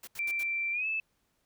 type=noise bursts; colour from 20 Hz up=white; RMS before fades=-45 dBFS; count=4; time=0.03-0.434 s; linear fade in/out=5 ms; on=44 ms; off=76 ms
type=tone with pitch glide; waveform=sine; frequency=2349 to 2621 Hz; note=D7 to E7; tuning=0 to -11 cents; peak=-29 dBFS; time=0.19-1 s; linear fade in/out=2 ms; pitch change=+189 cents; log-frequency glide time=0.72-0.87 s
effects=pink hiss -75 dBFS RMS until 1.45 s